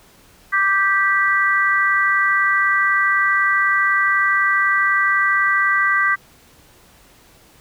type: chord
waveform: sine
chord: G major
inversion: second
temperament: just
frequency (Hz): 1176 / 1568 / 1960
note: D6 / G6 / B6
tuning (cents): +2 / 0 / -14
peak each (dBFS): -19 / -18 / -18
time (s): 0.52-6.16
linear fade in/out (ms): 20
effects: pink hiss -50 dBFS RMS until 7.6 s